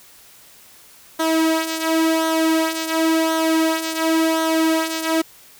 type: tone with flanger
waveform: sawtooth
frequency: 322.4 Hz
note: E4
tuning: 38 cents flat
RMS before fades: -19 dBFS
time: 1.19-5.22 s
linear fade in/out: 10 ms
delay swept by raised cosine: 0.4 to 3.2 ms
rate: 0.93 Hz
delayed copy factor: -0.6
effects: white hiss -47 dBFS RMS until 5.59 s